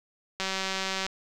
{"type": "click train", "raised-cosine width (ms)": 0.2, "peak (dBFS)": -13, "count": 128, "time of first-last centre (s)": [0.4, 1.065], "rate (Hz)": 191, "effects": []}